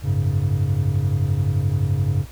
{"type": "chord", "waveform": "triangle", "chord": "F# suspended second", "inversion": "none", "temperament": "just", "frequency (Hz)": [92.5, 104.06, 138.75], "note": ["F#2", "G#2", "C#3"], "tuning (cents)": [0, 4, 2], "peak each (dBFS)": -20, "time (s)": [0.02, 2.26], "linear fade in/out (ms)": 50, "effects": ["added 60 Hz sine -38 dBFS peak until 2.31 s", "pink hiss -46 dBFS RMS until 2.31 s"]}